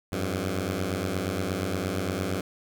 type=beating tone pair; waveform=10% pulse; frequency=88 / 96.6 Hz; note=F2 / G2; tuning=+14 / -25 cents; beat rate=8.6 Hz; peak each=-23 / -21 dBFS; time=0.12-2.41 s; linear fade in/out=5 ms; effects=none